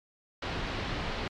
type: low-pass noise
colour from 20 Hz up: pink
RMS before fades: -34 dBFS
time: 0.42-1.28 s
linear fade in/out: 5 ms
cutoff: 4200 Hz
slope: 24 dB/octave
effects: MP3 96 kbps